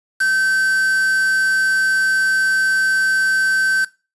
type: tone with quantisation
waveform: triangle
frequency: 1544 Hz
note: G6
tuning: 27 cents flat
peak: -12 dBFS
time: 0.2-3.85 s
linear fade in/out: 10 ms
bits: 4
effects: noise-tail reverb RT60 0.3 s tail -20 dB re dry + resampled to 24000 Hz